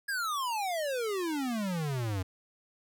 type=exponential sweep; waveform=square; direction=down; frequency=1680 to 90 Hz; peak=-31 dBFS; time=0.08-2.23 s; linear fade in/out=10 ms; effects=none